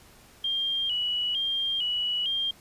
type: tone with vibrato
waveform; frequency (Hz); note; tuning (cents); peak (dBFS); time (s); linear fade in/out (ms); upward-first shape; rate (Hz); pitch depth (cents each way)
sine; 3065; G7; -40; -25; 0.44-2.51; 5; square; 1.1; 74
effects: pink hiss -54 dBFS RMS until 2.6 s + resampled to 32000 Hz

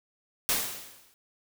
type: noise with exponential decay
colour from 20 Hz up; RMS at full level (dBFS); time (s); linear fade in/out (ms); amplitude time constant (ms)
white; -24; 0.49-1.14; 0; 140
effects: none

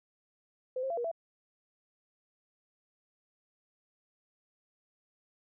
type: tone with pitch steps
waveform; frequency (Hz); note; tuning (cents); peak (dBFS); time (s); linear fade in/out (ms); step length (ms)
sine; 511 / 533 / 678 / 477.8 / 665; C5 / C5 / E5 / A#4 / E5; -41 / +32 / +49 / +43 / +15; -31; 0.76-1.115; 5; 71
effects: none

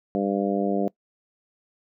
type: harmonic tone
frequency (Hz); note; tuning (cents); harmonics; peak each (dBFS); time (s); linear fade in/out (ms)
99.5; G2; +26; 2 / 3 / 4 / 5 / 6 / 7; -26 / -28 / -29 / -30 / -31 / -31; 0.15-0.88; 0
effects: noise-tail reverb RT60 0.1 s tail -22 dB re dry

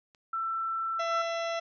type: click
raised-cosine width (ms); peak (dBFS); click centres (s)
0.2; -39; 0.148
type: tone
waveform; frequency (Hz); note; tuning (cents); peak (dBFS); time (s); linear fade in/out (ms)
sine; 1336; E6; +23; -29; 0.33-1.22; 5
type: harmonic tone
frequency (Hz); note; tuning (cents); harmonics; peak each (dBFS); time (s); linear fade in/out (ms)
670; E5; +28; 1 / 2 / 3 / 4 / 5 / 6 / 8 / 9; -31 / -37 / -41 / -43 / -45 / -47 / -49 / -50; 0.99-1.6; 10
effects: none

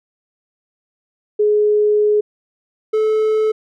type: tone pair in turn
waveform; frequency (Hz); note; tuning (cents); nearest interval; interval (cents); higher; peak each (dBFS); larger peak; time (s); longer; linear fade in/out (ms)
sine / triangle; 420 / 433.8; G#4 / A4; +19 / -25; minor second; 56; second; -11; neither; 1.39-2.21 / 2.93-3.52; first; 10
effects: none

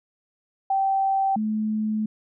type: tone pair in turn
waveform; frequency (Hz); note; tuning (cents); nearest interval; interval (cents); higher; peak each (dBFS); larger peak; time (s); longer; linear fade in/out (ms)
sine; 777 / 215.6; G5 / A3; -16 / -35; octave + minor seventh; 2219; first; -19 / -22; first; 0.7-1.36 / 1.36-2.06; second; 5
effects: none

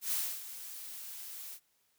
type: noise with ADSR envelope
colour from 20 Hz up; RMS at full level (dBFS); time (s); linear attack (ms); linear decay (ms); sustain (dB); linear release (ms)
blue; -32; 0.01-1.6; 110; 280; -13; 72
effects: white hiss -74 dBFS RMS until 1.98 s

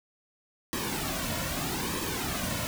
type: noise with flanger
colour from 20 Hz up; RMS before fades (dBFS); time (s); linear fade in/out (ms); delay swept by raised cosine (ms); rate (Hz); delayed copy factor
pink; -32; 0.73-2.67; 0; 1.4 to 2.5; 0.8; -0.65
effects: none

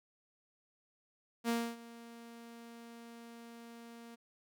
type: tone with ADSR envelope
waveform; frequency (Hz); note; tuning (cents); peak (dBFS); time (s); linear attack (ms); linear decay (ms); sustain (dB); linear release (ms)
sawtooth; 233.1; A#3; 0; -26; 1.44-4.16; 50; 270; -20; 18
effects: none

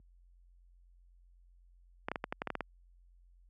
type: clicks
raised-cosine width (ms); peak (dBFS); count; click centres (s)
0.5; -19; 10; 2.085 / 2.116 / 2.158 / 2.241 / 2.325 / 2.419 / 2.473 / 2.503 / 2.553 / 2.607
effects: added 44 Hz sine -38 dBFS peak until 3.49 s + high-pass 150 Hz 12 dB/octave

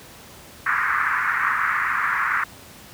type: band-pass noise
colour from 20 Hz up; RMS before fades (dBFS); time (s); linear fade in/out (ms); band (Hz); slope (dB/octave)
pink; -22; 0.66-2.44; 5; 1100 to 2000; 48
effects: pink hiss -44 dBFS RMS until 2.93 s + high-pass 60 Hz 12 dB/octave

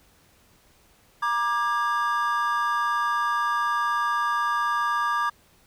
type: tone cluster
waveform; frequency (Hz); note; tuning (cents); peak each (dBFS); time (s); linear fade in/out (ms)
triangle; 949 / 1185 / 1644; A#5 / D6 / G#6; +31 / +15 / -18; -27 / -22 / -27; 1.22-5.3; 10
effects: pink hiss -59 dBFS RMS until 5.66 s

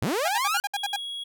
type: linear sweep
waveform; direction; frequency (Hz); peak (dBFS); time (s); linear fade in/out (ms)
sawtooth; up; 82.7 to 1493; -20; 0.02-0.6; 0
type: tone bursts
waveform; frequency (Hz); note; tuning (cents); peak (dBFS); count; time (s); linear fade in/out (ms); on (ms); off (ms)
sawtooth; 809; G#5; -46; -21; 8; 0.25-0.963; 5; 34; 63
type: tone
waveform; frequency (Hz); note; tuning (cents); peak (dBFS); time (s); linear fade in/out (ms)
triangle; 3322; G#7; 0; -30; 0.75-1.24; 10
effects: none

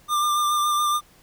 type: tone with vibrato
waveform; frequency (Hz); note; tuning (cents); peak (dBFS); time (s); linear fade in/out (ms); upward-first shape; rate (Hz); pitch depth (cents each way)
square; 1194; D6; +28; -20; 0.08-1.01; 50; sine; 7.1; 20
effects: pink hiss -55 dBFS RMS until 1.22 s

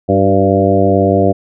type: harmonic tone with a mistuned harmonic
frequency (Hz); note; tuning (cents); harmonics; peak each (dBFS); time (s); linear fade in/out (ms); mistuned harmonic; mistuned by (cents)
98; G2; 0; 1 / 2 / 3 / 4 / 5 / 6 / 7; -16 / -16 / -16 / -16 / -16 / -16 / -16; 0.08-1.33; 20; 4; -30
effects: none

